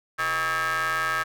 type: ring-modulated tone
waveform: 30% pulse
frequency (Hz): 164.81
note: E3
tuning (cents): 0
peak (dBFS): -18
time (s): 0.18-1.24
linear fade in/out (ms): 20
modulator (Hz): 1450
effects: none